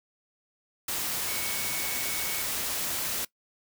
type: tone in noise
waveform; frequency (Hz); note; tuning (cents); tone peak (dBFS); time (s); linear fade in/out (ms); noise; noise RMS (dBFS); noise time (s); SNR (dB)
sine; 2227; C#7; +7; -38; 1.28-2.42; 5; white; -31; 0.88-3.25; -10
effects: noise-tail reverb RT60 0.1 s tail -20 dB re dry